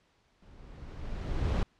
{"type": "noise with level ramp", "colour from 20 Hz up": "brown", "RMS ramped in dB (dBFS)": [-54, -26], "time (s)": [0.42, 1.63], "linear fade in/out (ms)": 2, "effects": ["pink hiss -69 dBFS RMS until 1.79 s", "low-pass 5000 Hz 12 dB/octave"]}